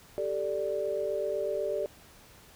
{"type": "chord", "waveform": "sine", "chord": "G suspended second", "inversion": "none", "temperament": "equal", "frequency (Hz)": [392, 440, 587.3], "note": ["G4", "A4", "D5"], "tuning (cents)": [0, 0, 0], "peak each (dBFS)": [-34, -34, -31], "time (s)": [0.18, 1.86], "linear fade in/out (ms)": 0, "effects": ["pink hiss -55 dBFS RMS until 2.55 s"]}